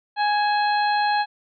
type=harmonic tone with a mistuned harmonic; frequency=830.6 Hz; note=G#5; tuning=in tune; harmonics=1 / 2 / 3 / 4 / 5; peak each=-19 / -26 / -33 / -37 / -31 dBFS; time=0.16-1.26 s; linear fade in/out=50 ms; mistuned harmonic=3; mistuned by=+48 cents; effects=none